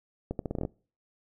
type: accelerating click train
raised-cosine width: 2 ms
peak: -18 dBFS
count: 9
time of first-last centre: 0.31-0.651 s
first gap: 82 ms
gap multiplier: 0.8
effects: noise-tail reverb RT60 0.4 s tail -24 dB re dry